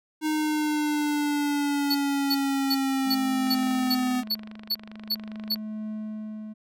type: exponential sweep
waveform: square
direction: down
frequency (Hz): 310 to 250.7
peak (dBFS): -24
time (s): 0.21-4.24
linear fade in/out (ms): 50
type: tone bursts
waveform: square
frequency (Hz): 4435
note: C#8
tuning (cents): 0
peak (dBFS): -23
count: 10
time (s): 1.9-5.55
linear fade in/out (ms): 10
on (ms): 50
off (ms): 350
type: tone with tremolo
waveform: triangle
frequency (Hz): 215.2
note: A3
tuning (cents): -38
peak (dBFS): -28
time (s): 3.05-6.54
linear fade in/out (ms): 20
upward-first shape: triangle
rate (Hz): 0.44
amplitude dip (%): 85
type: click train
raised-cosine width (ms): 0.3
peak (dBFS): -27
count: 53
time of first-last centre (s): 3.47-5.558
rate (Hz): 24.9
effects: none